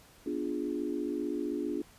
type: chord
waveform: sine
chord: B diminished seventh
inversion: none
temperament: equal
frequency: 246.9 / 293.7 / 349.2 / 415.3 Hz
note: B3 / D4 / F4 / Ab4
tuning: 0 / 0 / 0 / 0 cents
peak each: -39 / -34 / -36 / -39 dBFS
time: 0.26-1.82 s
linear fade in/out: 5 ms
effects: pink hiss -58 dBFS RMS until 1.98 s + resampled to 32000 Hz